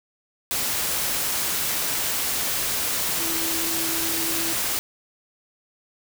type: tone in noise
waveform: sine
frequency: 329.4 Hz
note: E4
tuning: 1 cent flat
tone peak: -32 dBFS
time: 3.2-4.53 s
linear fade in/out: 0 ms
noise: white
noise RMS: -25 dBFS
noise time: 0.51-4.79 s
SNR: -10 dB
effects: none